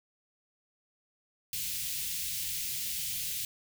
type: band-stop noise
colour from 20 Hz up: white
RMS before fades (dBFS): -35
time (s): 1.53-3.45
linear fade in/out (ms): 2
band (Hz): 170 to 2400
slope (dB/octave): 24
effects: none